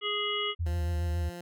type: harmonic tone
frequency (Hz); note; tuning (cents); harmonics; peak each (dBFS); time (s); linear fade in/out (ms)
415.3; G#4; 0; 1 / 3 / 5 / 7 / 8; -35 / -35 / -36 / -32 / -37; 0.01-0.55; 50
type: tone with vibrato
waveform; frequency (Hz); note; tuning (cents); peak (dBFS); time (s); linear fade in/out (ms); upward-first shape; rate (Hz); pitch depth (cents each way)
sine; 80.5; E2; -41; -27; 0.59-1.3; 20; triangle; 7.2; 130
type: tone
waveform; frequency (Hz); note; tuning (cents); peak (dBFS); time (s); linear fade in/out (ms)
15% pulse; 174.61; F3; 0; -33; 0.66-1.41; 2
effects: none